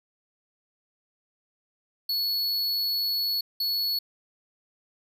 square tone bursts at uneven times, 4396 Hz, C#8, 15 cents flat, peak -25 dBFS, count 2, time 2.09-3.41 / 3.6-3.99 s, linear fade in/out 5 ms, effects none

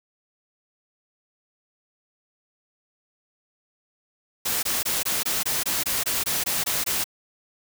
white noise bursts, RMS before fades -25 dBFS, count 13, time 4.45-7.042 s, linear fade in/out 10 ms, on 180 ms, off 21 ms, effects none

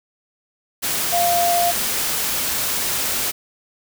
sine tone in noise, 696 Hz, F5, 6 cents flat, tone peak -16 dBFS, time 1.12-1.72 s, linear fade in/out 20 ms, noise white, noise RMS -22 dBFS, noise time 0.82-3.32 s, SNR +3 dB, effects none

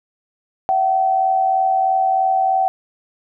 sine tone pair together, 678.9 / 762 Hz, F5 / G5, -49 / -49 cents, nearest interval major second, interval 200 cents, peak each -23 / -14 dBFS, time 0.69-2.68 s, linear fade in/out 0 ms, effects none

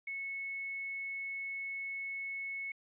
sine tone with quantisation, 2200 Hz, C#7, 14 cents flat, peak -37 dBFS, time 0.07-2.72 s, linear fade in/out 5 ms, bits 10, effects resampled to 8000 Hz

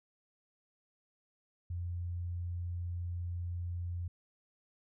sine tone, 87.4 Hz, F2, 2 cents sharp, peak -35 dBFS, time 1.7-4.08 s, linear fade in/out 5 ms, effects none

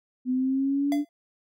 sine linear sweep, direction up, 251.1 to 293.7 Hz, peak -22 dBFS, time 0.25-1.05 s, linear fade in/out 50 ms
square tone with exponential decay, 682 Hz, F5, 41 cents flat, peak -28 dBFS, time 0.92-1.09 s, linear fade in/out 1 ms, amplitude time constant 35 ms
effects none

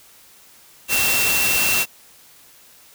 sine tone in noise, 2706 Hz, E7, 45 cents sharp, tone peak -20 dBFS, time 0.88-1.86 s, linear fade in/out 50 ms, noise white, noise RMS -20 dBFS, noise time 0.88-1.86 s, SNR -3 dB, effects white hiss -49 dBFS RMS until 2.94 s

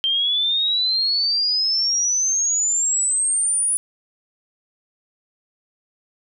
sine exponential sweep, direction up, 3135 to 9900 Hz, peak -17 dBFS, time 0.04-3.77 s, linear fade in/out 0 ms, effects none

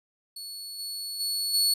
sawtooth tone with level steps, 4405 Hz, C#8, 12 cents flat, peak -34 / -30 / -24 / -18 dBFS, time 0.36-1.74 s, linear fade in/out 5 ms, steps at 0.78 / 1.19 / 1.53 s, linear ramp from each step 20 ms, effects resampled to 32000 Hz

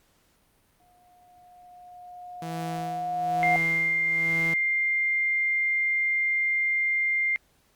sine tone with exponential growth, 717 Hz, F5, 45 cents sharp, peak -20 dBFS, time 0.8-3.56 s, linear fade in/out 1 ms, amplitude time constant 600 ms
sawtooth tone with tremolo, 164.81 Hz, E3, in tune, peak -27 dBFS, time 2.42-4.54 s, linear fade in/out 2 ms, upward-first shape sine, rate 1.1 Hz, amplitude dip 75%
sine tone, 2100 Hz, C7, 6 cents sharp, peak -22 dBFS, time 3.43-7.36 s, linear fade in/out 0 ms
effects pink hiss -65 dBFS RMS until 7.75 s + Opus 48 kbps

